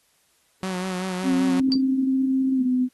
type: tone with vibrato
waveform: sawtooth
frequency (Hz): 185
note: F#3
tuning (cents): 0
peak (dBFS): -22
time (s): 0.63-1.6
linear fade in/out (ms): 0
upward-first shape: sine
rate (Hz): 5.2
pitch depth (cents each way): 40
type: tone with pitch glide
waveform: sine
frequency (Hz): 264.1 to 252.8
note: C4 to B3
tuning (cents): +16 to +41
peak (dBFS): -18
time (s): 1.23-2.89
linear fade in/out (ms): 50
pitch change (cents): -75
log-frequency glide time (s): 2.54-2.65
type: tone with exponential decay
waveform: sine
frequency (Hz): 4662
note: D8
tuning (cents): -14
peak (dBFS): -19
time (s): 1.72-1.81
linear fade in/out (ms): 0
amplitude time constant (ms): 19
effects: white hiss -64 dBFS RMS until 2.93 s + AAC 32 kbps